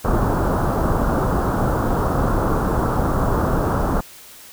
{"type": "low-pass noise", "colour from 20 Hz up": "pink", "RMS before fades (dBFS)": -19, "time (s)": [0.04, 4.01], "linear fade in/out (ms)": 10, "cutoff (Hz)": 1400, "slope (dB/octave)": 48, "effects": ["white hiss -42 dBFS RMS until 4.52 s"]}